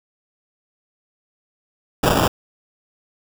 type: noise with sample-and-hold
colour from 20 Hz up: white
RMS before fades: -17 dBFS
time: 2.03-2.28 s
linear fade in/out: 5 ms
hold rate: 2100 Hz
effects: none